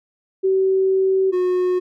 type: tone pair in turn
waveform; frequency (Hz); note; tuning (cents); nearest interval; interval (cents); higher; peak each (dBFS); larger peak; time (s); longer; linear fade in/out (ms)
sine / triangle; 381.7 / 363.5; G4 / F#4; -46 / -31; minor second; 85; first; -14; neither; 0.43-1.32 / 1.32-1.8; first; 20
effects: none